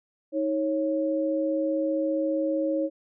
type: tone pair together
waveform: sine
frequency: 315.5 / 549.4 Hz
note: D#4 / C#5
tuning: +24 / -16 cents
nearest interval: minor seventh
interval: 960 cents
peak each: -26 dBFS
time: 0.32-2.9 s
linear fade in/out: 50 ms
effects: none